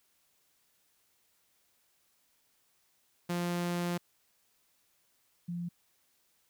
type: tone pair in turn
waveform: sawtooth / sine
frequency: 174.61 / 173.3 Hz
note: F3 / F3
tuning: 0 / -13 cents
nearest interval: unison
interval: 13 cents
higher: first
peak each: -27 / -34 dBFS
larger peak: first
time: 3.29-3.98 / 5.48-5.69 s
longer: first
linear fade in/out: 10 ms
effects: white hiss -72 dBFS RMS until 6.49 s